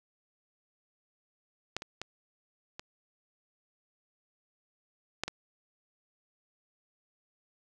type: clicks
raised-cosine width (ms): 0.2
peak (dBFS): -15 / -23 / -20 / -23 / -13 / -18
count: 6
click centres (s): 1.766 / 1.821 / 2.016 / 2.795 / 5.236 / 5.28
effects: none